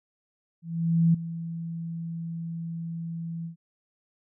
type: tone with ADSR envelope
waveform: sine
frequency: 166.3 Hz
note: E3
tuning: 16 cents sharp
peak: -16 dBFS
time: 0.62-3.56 s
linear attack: 520 ms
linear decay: 7 ms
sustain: -15 dB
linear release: 110 ms
effects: none